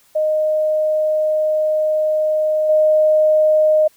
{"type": "tone with level steps", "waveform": "sine", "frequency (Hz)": 618, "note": "D#5", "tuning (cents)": -12, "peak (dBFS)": [-14, -10], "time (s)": [0.15, 3.88], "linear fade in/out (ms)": 10, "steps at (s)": 2.69, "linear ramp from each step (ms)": 5, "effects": ["white hiss -54 dBFS RMS until 3.96 s"]}